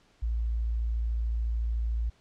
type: tone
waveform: sine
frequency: 56.9 Hz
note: A#1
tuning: 41 cents flat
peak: -26 dBFS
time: 0.22-2.1 s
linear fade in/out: 10 ms
effects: pink hiss -64 dBFS RMS until 2.2 s + low-pass 6000 Hz 12 dB/octave

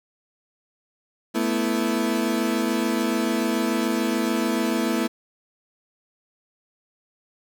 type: chord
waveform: 35% pulse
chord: A suspended second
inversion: none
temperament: equal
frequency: 220 / 246.9 / 329.6 Hz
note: A3 / B3 / E4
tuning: 0 / 0 / 0 cents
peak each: -24 dBFS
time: 1.34-5.08 s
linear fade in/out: 20 ms
effects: 9-bit

